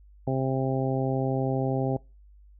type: harmonic tone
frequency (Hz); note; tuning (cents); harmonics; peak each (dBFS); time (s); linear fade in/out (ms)
132.4; C3; +21; 1 / 2 / 3 / 4 / 5 / 6; -27 / -30 / -32 / -33 / -34 / -35; 0.27-1.97; 5
effects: noise-tail reverb RT60 0.3 s tail -25 dB re dry + added 50 Hz sine -50 dBFS peak until 2.59 s